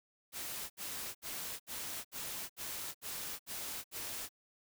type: noise bursts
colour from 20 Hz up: white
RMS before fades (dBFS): -42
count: 9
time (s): 0.32-4.292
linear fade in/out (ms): 50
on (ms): 380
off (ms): 69
effects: none